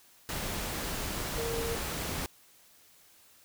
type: tone in noise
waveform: sine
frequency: 461.3 Hz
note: A#4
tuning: 18 cents flat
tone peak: -33 dBFS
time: 1.38-1.75 s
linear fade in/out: 0 ms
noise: pink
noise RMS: -35 dBFS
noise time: 0.29-2.26 s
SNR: -1 dB
effects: white hiss -60 dBFS RMS until 3.44 s